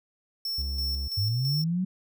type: tone with tremolo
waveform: square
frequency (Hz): 5400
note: E8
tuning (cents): +41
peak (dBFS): -29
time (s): 0.45-1.64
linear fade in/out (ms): 2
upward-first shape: square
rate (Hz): 3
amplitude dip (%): 50
type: tone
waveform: triangle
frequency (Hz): 67.8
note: C#2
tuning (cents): -38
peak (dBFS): -27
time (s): 0.58-1.08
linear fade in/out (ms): 5
type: linear sweep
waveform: sine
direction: up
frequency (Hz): 93.4 to 190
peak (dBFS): -24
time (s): 1.17-1.85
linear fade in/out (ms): 10
effects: none

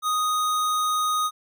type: tone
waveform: square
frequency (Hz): 1244.5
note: D#6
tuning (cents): 0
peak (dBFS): -22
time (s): 0.02-1.31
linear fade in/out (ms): 50
effects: none

